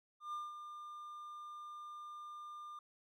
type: tone with ADSR envelope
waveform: triangle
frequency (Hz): 1200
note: D6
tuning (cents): +37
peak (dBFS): -37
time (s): 0.2-2.79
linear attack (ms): 130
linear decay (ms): 190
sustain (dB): -8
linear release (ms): 3
effects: none